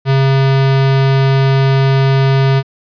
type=tone; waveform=square; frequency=135.2 Hz; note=C#3; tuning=43 cents flat; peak=-9 dBFS; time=0.05-2.63 s; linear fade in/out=50 ms; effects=resampled to 11025 Hz